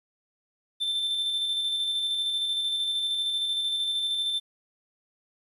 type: tone with tremolo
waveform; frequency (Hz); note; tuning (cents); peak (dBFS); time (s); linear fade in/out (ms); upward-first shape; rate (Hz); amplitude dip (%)
triangle; 3553; A7; +16; -23; 0.8-4.4; 20; square; 13; 25
effects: resampled to 32000 Hz + 10-bit